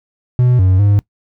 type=tone with pitch steps; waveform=triangle; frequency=124.3 / 93.4 / 101.8 Hz; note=B2 / F#2 / G#2; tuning=+12 / +17 / -34 cents; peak=-6 dBFS; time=0.39-0.99 s; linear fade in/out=0 ms; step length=200 ms; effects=noise-tail reverb RT60 0.1 s tail -22 dB re dry